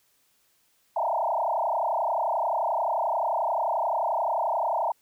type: tone with frequency modulation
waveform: sine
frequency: 794 Hz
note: G5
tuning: 22 cents sharp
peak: -23 dBFS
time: 0.96-4.92 s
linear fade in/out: 5 ms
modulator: 31.4 Hz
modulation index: 5.3
effects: white hiss -67 dBFS RMS until 5.01 s